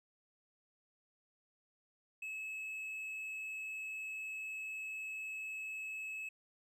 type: tone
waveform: triangle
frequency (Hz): 2588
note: E7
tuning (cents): -32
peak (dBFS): -39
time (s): 2.22-6.29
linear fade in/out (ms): 5
effects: none